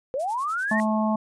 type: linear sweep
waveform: sine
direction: up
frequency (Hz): 493.9 to 1912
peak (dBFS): -24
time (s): 0.14-0.8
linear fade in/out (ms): 0
type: noise with tremolo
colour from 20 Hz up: violet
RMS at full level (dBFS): -38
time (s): 0.19-0.87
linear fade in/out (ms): 10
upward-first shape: sine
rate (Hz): 10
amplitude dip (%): 95
type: harmonic tone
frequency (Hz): 216.5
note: A3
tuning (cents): -28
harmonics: 1 / 3 / 4 / 5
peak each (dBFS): -22 / -28 / -29 / -31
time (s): 0.71-1.16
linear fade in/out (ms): 5
effects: resampled to 22050 Hz